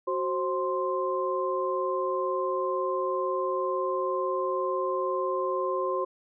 sine tone cluster, 372.1 / 530 / 1046 Hz, F#4 / C5 / C6, +10 / +22 / -1 cents, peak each -30 dBFS, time 0.07-6.05 s, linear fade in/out 10 ms, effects none

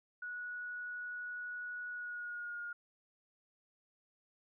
sine tone with pitch glide, 1464 to 1425.6 Hz, F#6 to F6, -19 to +35 cents, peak -40 dBFS, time 0.22-2.73 s, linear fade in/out 5 ms, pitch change -46 cents, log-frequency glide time 1.9-2.61 s, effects none

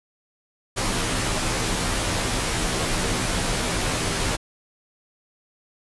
pink noise with comb filter, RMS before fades -24 dBFS, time 0.76-4.37 s, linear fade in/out 20 ms, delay 14 ms, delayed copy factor -0.65, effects resampled to 24000 Hz

